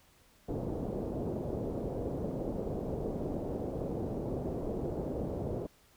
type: low-pass noise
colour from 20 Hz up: white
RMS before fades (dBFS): -36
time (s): 0.48-5.67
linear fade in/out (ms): 10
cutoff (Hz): 530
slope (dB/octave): 24
effects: pink hiss -64 dBFS RMS until 5.96 s